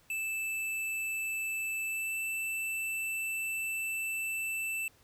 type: tone with pitch glide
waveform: square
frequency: 2637 to 2655 Hz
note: E7 to E7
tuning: 0 to +12 cents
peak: -33 dBFS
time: 0.1-4.88 s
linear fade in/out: 2 ms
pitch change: +12 cents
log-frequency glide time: 1.86-2.16 s
effects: pink hiss -64 dBFS RMS until 5.03 s